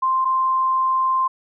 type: tone pair in turn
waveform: sine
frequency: 1046.5 / 1046.5 Hz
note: C6 / C6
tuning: 0 / 0 cents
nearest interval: unison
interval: 0 cents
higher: neither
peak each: -16 dBFS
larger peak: neither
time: 0.02-0.25 / 0.25-1.28 s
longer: second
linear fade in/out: 10 ms
effects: none